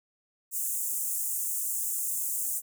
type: high-pass noise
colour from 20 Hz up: pink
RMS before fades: -31 dBFS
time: 0.51-2.62 s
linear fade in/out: 50 ms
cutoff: 7100 Hz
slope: 48 dB/octave
effects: none